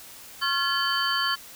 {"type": "tone cluster", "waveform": "sine", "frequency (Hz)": [1086, 1381, 1709, 3077, 4546], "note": ["C#6", "F6", "G#6", "G7", "C#8"], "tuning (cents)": [-36, -20, 49, -33, 43], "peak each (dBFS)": -29, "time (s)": [0.41, 1.36], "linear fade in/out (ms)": 20, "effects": ["white hiss -45 dBFS RMS until 1.55 s"]}